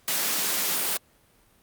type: high-pass noise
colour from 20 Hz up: white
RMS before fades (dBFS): -26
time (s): 0.08-0.97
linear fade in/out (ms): 0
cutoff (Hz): 160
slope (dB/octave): 24
effects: pink hiss -61 dBFS RMS until 1.62 s + Opus 48 kbps